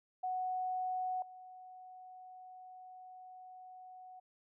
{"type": "tone with level steps", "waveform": "sine", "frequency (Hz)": 740, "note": "F#5", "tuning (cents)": 0, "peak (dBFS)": [-34, -50], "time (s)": [0.23, 4.2], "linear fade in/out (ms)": 10, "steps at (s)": 1.22, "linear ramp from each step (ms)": 2, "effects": []}